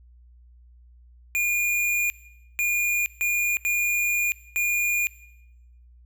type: tone bursts at uneven times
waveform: square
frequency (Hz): 2425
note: D#7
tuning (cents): -45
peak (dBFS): -22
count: 5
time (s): 1.35-2.1 / 2.59-3.06 / 3.21-3.57 / 3.65-4.32 / 4.56-5.07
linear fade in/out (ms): 0
effects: noise-tail reverb RT60 1.0 s tail -20 dB re dry + added 60 Hz sine -49 dBFS peak until 6.05 s